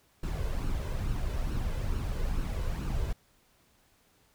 brown noise with flanger, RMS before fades -31 dBFS, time 0.23-3.13 s, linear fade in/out 5 ms, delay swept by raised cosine 0.72 to 2.02 ms, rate 2.3 Hz, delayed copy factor +0.5, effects pink hiss -66 dBFS RMS until 4.34 s

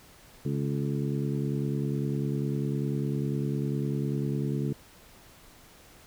harmonic tone with a mistuned harmonic, 70 Hz, C#2, 18 cents sharp, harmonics 2 / 3 / 4 / 5 / 6, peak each -29 / -33 / -35 / -37 / -39 dBFS, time 0.45-4.73 s, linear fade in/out 5 ms, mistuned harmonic 6, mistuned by +50 cents, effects pink hiss -54 dBFS RMS until 6.06 s

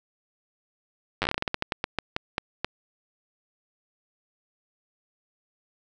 slowing click train, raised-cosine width 0.3 ms, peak -9 dBFS, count 19, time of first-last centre 1.22-2.646 s, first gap 9 ms, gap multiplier 1.22, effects none

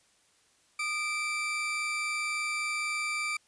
40% pulse tone pair together, 1227.3 / 2331 Hz, D#6 / D7, -24 / -14 cents, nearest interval major seventh, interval 1110 cents, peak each -36 / -30 dBFS, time 0.79-3.37 s, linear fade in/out 5 ms, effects white hiss -66 dBFS RMS until 3.47 s + resampled to 22050 Hz

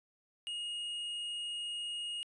sine tone with tanh clipping, 2867 Hz, F7, 45 cents sharp, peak -38 dBFS, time 0.47-2.23 s, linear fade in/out 0 ms, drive 7 dB, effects resampled to 24000 Hz

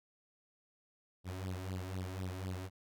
sawtooth tone with flanger, 93.1 Hz, F#2, 11 cents sharp, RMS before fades -41 dBFS, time 1.24-2.7 s, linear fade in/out 50 ms, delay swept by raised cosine 0.22 to 3.22 ms, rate 4 Hz, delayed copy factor +0.9, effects none

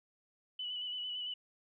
sine tone with vibrato, 2972 Hz, F#7, 7 cents sharp, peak -37 dBFS, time 0.59-1.34 s, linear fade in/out 5 ms, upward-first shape square, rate 8.9 Hz, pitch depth 22 cents each way, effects none

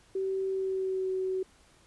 sine tone with pitch glide, 383.6 to 375.9 Hz, G4 to F#4, -37 to +27 cents, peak -28 dBFS, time 0.15-1.43 s, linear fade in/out 5 ms, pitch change -36 cents, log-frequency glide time 0.48-1.11 s, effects pink hiss -61 dBFS RMS until 1.86 s + resampled to 24000 Hz

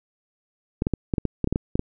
clicks, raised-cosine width 3 ms, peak -9 dBFS, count 12, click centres 0.821 / 0.869 / 0.937 / 1.138 / 1.182 / 1.253 / 1.443 / 1.474 / 1.526 / 1.559 / 1.755 / 1.794 s, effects none

